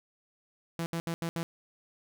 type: tone bursts at uneven times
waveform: sawtooth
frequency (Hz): 167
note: E3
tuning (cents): +23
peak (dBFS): -27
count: 5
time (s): 0.79-0.86 / 0.93-1 / 1.07-1.14 / 1.22-1.29 / 1.36-1.43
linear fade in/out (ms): 0
effects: none